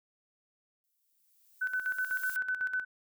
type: noise with exponential growth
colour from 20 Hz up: violet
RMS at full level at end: -41 dBFS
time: 0.84-2.36 s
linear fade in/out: 0 ms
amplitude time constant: 330 ms
type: tone with tremolo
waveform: sine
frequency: 1509 Hz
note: F#6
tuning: 34 cents sharp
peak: -28 dBFS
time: 1.61-2.85 s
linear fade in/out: 10 ms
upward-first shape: square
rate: 8 Hz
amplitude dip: 65%
effects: none